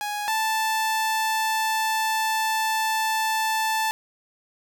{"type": "tone pair in turn", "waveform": "sawtooth", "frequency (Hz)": [830.6, 880], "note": ["G#5", "A5"], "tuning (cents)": [0, 0], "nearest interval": "minor second", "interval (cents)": 100, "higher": "second", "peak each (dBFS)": [-23, -18], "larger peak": "second", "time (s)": [[0.01, 0.28], [0.28, 3.91]], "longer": "second", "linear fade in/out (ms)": 0, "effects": []}